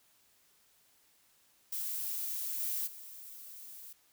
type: noise with level steps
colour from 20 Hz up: violet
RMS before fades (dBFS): -37 / -35 / -49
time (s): 1.72-3.93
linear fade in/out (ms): 5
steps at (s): 2.59 / 2.86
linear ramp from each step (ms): 20
effects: white hiss -68 dBFS RMS until 4.12 s